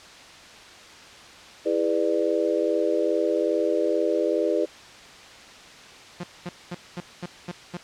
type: chord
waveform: sine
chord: E dominant seventh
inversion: none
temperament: just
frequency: 329.6 / 412 / 494.4 / 593.3 Hz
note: E4 / G#4 / B4 / D5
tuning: 0 / -14 / +2 / +18 cents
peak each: -26 dBFS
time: 1.65-4.66 s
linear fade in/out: 20 ms
type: tone bursts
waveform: sawtooth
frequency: 176 Hz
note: F3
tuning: 14 cents sharp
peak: -26 dBFS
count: 7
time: 6.2-7.772 s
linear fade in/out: 5 ms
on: 36 ms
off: 220 ms
effects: white hiss -45 dBFS RMS until 7.83 s + low-pass 5000 Hz 12 dB/octave